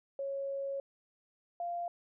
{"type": "tone pair in turn", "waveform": "sine", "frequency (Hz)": [551, 694.2], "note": ["C#5", "F5"], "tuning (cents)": [-11, -11], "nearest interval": "major third", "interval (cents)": 400, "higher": "second", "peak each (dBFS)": [-34, -34], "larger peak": "neither", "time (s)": [[0.19, 0.8], [1.6, 1.88]], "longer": "first", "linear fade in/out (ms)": 2, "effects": []}